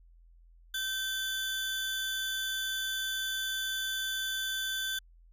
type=tone pair together; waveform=40% pulse; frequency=1546 / 3490 Hz; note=G6 / A7; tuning=-24 / -15 cents; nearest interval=octave + major second; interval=1409 cents; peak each=-34 / -33 dBFS; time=0.74-4.99 s; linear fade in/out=5 ms; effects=added 42 Hz sine -55 dBFS peak until 5.32 s